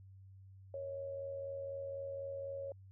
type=tone with amplitude modulation; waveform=sine; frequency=551 Hz; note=C#5; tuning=11 cents flat; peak=-38 dBFS; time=0.74-2.72 s; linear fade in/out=2 ms; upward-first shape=sine; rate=84 Hz; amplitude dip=45%; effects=added 96 Hz sine -54 dBFS peak until 2.91 s